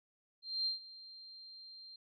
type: tone with ADSR envelope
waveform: sine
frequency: 4172 Hz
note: C8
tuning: 6 cents flat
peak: -31 dBFS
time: 0.42-1.96 s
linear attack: 240 ms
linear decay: 130 ms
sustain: -19 dB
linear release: 4 ms
effects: none